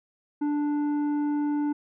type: tone with tanh clipping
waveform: triangle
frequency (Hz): 293.7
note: D4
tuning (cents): 0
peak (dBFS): -25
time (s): 0.41-1.73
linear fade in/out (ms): 10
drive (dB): 12
effects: none